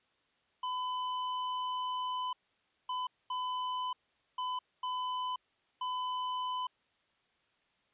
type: tone bursts at uneven times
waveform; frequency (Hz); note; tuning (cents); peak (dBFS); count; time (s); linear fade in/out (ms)
square; 1006; B5; +32; -34; 6; 0.63-2.33 / 2.89-3.07 / 3.3-3.93 / 4.38-4.59 / 4.83-5.36 / 5.81-6.67; 5
effects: white hiss -73 dBFS RMS until 7.93 s + resampled to 8000 Hz